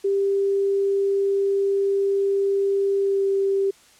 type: tone with pitch glide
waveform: sine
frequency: 395.2 to 392 Hz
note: G4 to G4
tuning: +14 to 0 cents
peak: -18 dBFS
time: 0.04-3.71 s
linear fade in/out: 10 ms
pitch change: -14 cents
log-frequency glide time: 3-3.25 s
effects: white hiss -53 dBFS RMS until 3.99 s + low-pass 9000 Hz 12 dB/octave